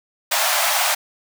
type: high-pass noise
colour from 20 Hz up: pink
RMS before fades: -19 dBFS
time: 0.31-0.95 s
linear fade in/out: 10 ms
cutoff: 590 Hz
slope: 96 dB/octave
effects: none